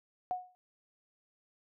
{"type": "tone with exponential decay", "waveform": "sine", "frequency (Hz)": 730, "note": "F#5", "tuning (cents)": -24, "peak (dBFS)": -28, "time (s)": [0.31, 0.55], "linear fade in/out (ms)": 0, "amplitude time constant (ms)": 51, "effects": []}